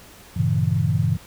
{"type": "chord", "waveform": "sine", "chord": "G diminished seventh", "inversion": "none", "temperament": "equal with one note detuned", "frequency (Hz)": [98, 116.54, 138.59, 163.39], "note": ["G2", "Bb2", "Db3", "Fb3"], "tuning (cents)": [0, 0, 0, -15], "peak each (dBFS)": -23, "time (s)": [0.36, 1.17], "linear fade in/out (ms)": 10, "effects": ["pink hiss -46 dBFS RMS until 1.26 s"]}